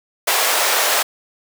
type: high-pass noise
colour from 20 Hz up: pink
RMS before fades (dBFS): -17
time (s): 0.27-1.03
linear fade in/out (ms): 10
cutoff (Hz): 530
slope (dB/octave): 24
effects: none